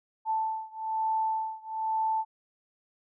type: beating tone pair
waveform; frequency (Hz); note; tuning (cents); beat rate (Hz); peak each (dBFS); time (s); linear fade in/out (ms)
sine; 881 / 882.1; A5 / A5; +2 / +4; 1.1; -30 / -31; 0.25-2.25; 50
effects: none